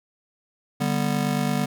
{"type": "chord", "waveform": "square", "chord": "G major", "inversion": "second", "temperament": "just", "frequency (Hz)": [147, 196, 245], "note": ["D3", "G3", "B3"], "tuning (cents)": [2, 0, -14], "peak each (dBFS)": -27, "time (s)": [0.8, 1.66], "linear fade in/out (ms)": 10, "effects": []}